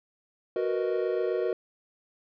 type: chord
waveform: triangle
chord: B major seventh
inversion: second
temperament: equal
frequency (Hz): 370 / 466.2 / 493.9 / 622.3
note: F#4 / A#4 / B4 / D#5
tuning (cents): 0 / 0 / 0 / 0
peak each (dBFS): -27 / -28 / -32 / -32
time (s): 0.56-1.53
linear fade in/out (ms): 2
effects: resampled to 11025 Hz